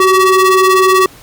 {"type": "ring-modulated tone", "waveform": "square", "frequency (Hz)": 382, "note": "G4", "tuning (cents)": -45, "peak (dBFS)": -4, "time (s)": [0, 1.06], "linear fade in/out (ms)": 2, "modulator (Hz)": 756, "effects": ["pink hiss -39 dBFS RMS until 1.22 s", "Opus 48 kbps"]}